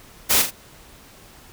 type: noise with echo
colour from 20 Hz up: white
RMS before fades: -17 dBFS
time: 0.29-0.43 s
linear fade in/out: 20 ms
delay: 41 ms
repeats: 2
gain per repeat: -7 dB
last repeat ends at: 0.512 s
effects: pink hiss -47 dBFS RMS until 1.52 s